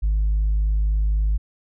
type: tone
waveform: sine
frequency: 51.91 Hz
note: G#1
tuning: in tune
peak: -15 dBFS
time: 0.02-1.38 s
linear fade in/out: 20 ms
effects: tanh soft clip ceiling -15 dBFS